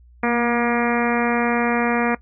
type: harmonic tone with a mistuned harmonic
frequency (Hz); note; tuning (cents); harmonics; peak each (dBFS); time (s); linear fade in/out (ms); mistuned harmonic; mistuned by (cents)
238.2; A#3; +38; 1 / 2 / 3 / 4 / 5 / 6 / 7 / 8 / 9 / 10; -21 / -24 / -26 / -27 / -28 / -29 / -29 / -30 / -31 / -31; 0.23-2.15; 5; 1; -23
effects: noise-tail reverb RT60 0.1 s tail -20 dB re dry + added 60 Hz sine -46 dBFS peak until 2.21 s